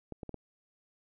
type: clicks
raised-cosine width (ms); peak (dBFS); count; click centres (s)
2; -27; 4; 0.123 / 0.232 / 0.293 / 0.343
effects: none